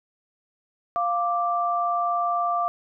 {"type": "tone pair together", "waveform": "sine", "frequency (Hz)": [698.5, 1174.7], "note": ["F5", "D6"], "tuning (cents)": [0, 0], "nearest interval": "major sixth", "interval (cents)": 900, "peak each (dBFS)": -24, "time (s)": [0.96, 2.68], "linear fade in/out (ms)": 0, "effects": []}